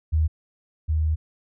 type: tone pair in turn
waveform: sine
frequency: 78.5 / 78.18 Hz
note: D#2 / D#2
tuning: +16 / +9 cents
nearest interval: unison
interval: 7 cents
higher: first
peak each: -17 / -19 dBFS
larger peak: first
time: 0.12-0.28 / 0.88-1.16 s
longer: second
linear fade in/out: 20 ms
effects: none